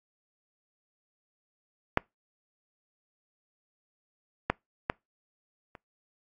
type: clicks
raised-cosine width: 0.5 ms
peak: -6 / -8 / -10 / -30 dBFS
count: 4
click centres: 1.974 / 4.5 / 4.899 / 5.752 s
effects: noise-tail reverb RT60 0.2 s tail -26 dB re dry + AAC 48 kbps

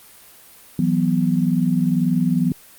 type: chord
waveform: sine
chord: E suspended second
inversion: none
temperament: equal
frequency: 164.81 / 185 / 246.9 Hz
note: E3 / F#3 / B3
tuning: 0 / 0 / 0 cents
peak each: -20 dBFS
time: 0.79-2.52 s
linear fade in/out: 2 ms
effects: white hiss -46 dBFS RMS until 2.78 s + Opus 32 kbps

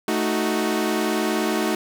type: chord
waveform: sawtooth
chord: D# diminished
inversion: second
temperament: equal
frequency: 220 / 311.1 / 370 Hz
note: A3 / D#4 / F#4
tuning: 0 / 0 / 0 cents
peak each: -21 dBFS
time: 0.08-1.75 s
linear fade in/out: 2 ms
effects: none

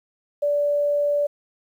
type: tone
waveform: sine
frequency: 581 Hz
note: D5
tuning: 19 cents flat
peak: -18 dBFS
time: 0.42-1.27 s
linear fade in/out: 10 ms
effects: 9-bit

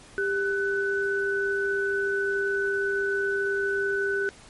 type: tone pair together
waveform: sine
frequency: 396.8 / 1498 Hz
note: G4 / F#6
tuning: +21 / +21 cents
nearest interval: octave + major seventh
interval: 2300 cents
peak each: -26 dBFS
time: 0.18-4.29 s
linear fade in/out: 0 ms
effects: pink hiss -50 dBFS RMS until 4.49 s + MP3 48 kbps

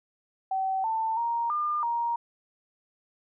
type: tone with pitch steps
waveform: sine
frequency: 765 / 891 / 935 / 1204 / 939 Hz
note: G5 / A5 / A#5 / D6 / A#5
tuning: -42 / +22 / +5 / +43 / +12 cents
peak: -25 dBFS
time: 0.51-2.16 s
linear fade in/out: 5 ms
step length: 330 ms
effects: none

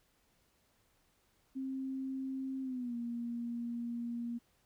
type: tone with pitch glide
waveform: sine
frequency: 265.4 to 236.4 Hz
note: C4 to A#3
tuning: +25 to +24 cents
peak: -36 dBFS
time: 1.55-4.39 s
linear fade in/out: 20 ms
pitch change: -201 cents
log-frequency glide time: 2.62-2.95 s
effects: pink hiss -73 dBFS RMS until 4.65 s

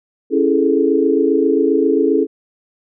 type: chord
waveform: sine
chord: A major seventh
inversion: first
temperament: just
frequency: 275 / 330 / 412.5 / 440 Hz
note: C#4 / E4 / G#4 / A4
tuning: -14 / +2 / -12 / 0 cents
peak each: -17 dBFS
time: 0.3-2.27 s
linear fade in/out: 50 ms
effects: none

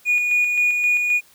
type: tone with tremolo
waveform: triangle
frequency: 2451 Hz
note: D#7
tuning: 27 cents flat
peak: -12 dBFS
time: 0.05-1.21 s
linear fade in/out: 50 ms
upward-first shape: square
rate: 3.8 Hz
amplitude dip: 40%
effects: tanh soft clip ceiling -10 dBFS + white hiss -53 dBFS RMS until 1.34 s

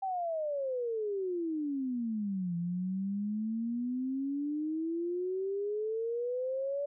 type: exponential two-way sweep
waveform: sine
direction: down then up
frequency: 784 to 169.8 to 577 Hz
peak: -31 dBFS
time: 0.02-6.86 s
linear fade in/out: 10 ms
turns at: 2.56 s
effects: none

